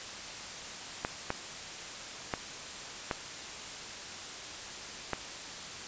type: clicks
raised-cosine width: 0.5 ms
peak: -15 dBFS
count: 5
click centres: 1.049 / 1.304 / 2.338 / 3.112 / 5.133 s
effects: white hiss -42 dBFS RMS until 5.87 s + resampled to 16000 Hz